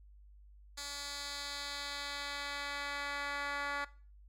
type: tone with band-pass filter sweep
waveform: 10% pulse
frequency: 285.1 Hz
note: C#4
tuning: 49 cents sharp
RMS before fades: -40 dBFS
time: 0.77-3.85 s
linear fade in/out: 10 ms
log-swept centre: 5800 to 1700 Hz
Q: 1.2
effects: noise-tail reverb RT60 0.4 s tail -20 dB re dry + added 50 Hz sine -55 dBFS peak until 4.28 s

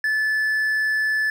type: tone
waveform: triangle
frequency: 1738 Hz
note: A6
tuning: 22 cents flat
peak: -17 dBFS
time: 0.04-1.3 s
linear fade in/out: 2 ms
effects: none

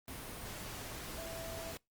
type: tone in noise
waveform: sine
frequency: 659.3 Hz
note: E5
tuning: in tune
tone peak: -44 dBFS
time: 1.18-1.72 s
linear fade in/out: 0 ms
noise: pink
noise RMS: -45 dBFS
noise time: 0.08-1.77 s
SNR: -2 dB
effects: noise-tail reverb RT60 0.2 s tail -25 dB re dry + Opus 32 kbps

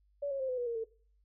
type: tone with pitch steps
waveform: sine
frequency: 570 / 547.7 / 526.3 / 505.8 / 486 / 467 / 448.8 Hz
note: C#5 / C#5 / C5 / B4 / B4 / A#4 / A4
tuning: +48 / -21 / +10 / +41 / -28 / +3 / +34 cents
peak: -32 dBFS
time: 0.22-0.843 s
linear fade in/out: 10 ms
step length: 89 ms
effects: noise-tail reverb RT60 0.4 s tail -18 dB re dry + added 50 Hz sine -66 dBFS peak until 1.24 s

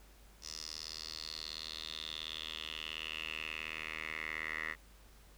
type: tone with band-pass filter sweep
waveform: 10% pulse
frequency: 78.6 Hz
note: D#2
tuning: 18 cents sharp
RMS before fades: -43 dBFS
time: 0.41-4.76 s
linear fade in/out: 50 ms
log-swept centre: 5500 to 1900 Hz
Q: 6.1
effects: added 50 Hz sine -58 dBFS peak until 5.37 s + pink hiss -63 dBFS RMS until 5.37 s

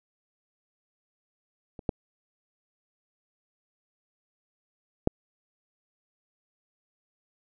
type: clicks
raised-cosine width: 2 ms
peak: -28 / -12 / -7 dBFS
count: 3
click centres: 1.792 / 1.892 / 5.074 s
effects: none

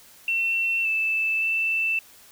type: tone with pitch steps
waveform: sine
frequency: 2702 / 2637 / 2659 Hz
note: E7 / E7 / E7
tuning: +42 / 0 / +14 cents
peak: -21 dBFS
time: 0.28-1.99 s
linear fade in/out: 2 ms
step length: 570 ms
effects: white hiss -51 dBFS RMS until 2.31 s

